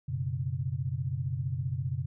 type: chord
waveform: sine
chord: F# suspended fourth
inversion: none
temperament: equal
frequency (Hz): 92.5 / 123.47 / 138.59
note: F#2 / B2 / C#3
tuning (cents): 0 / 0 / 0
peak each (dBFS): -36 / -33 / -33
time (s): 0.08-2.06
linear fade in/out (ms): 10
effects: none